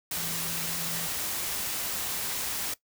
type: tone in noise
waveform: sine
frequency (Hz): 167.7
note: E3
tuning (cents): +30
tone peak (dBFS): -41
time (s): 0.17-1.07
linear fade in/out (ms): 5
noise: white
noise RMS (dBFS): -32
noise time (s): 0.11-2.74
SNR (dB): -12
effects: noise-tail reverb RT60 0.1 s tail -18 dB re dry